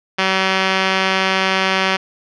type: tone with low-pass filter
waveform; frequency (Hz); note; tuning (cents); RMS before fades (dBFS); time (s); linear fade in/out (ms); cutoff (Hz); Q
5% pulse; 190.2; F#3; +48; -17; 0.18-1.97; 10; 3700; 5.3
effects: none